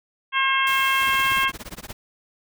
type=harmonic tone; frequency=536 Hz; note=C5; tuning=42 cents sharp; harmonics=2 / 3 / 4 / 5 / 6; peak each=-22 / -24 / -25 / -26 / -27 dBFS; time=0.32-1.52 s; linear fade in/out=50 ms
type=noise; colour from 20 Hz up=white; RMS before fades=-35 dBFS; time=0.67-1.44 s; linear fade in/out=0 ms
type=noise with tremolo; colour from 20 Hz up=pink; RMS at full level=-34 dBFS; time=1.01-1.93 s; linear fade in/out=2 ms; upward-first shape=sine; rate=17 Hz; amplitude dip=100%
effects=none